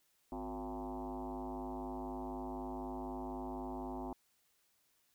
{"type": "tone with frequency modulation", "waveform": "sine", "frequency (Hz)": 260, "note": "C4", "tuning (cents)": -11, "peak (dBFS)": -40, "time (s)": [0.32, 4.13], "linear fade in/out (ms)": 2, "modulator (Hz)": 104, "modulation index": 6.6, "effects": ["white hiss -75 dBFS RMS until 5.14 s"]}